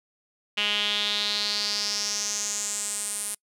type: tone with band-pass filter sweep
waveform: sawtooth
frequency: 207 Hz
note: G#3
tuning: 5 cents flat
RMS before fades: -28 dBFS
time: 0.57-3.35 s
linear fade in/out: 10 ms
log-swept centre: 2900 to 9800 Hz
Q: 5
effects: noise-tail reverb RT60 0.1 s tail -26 dB re dry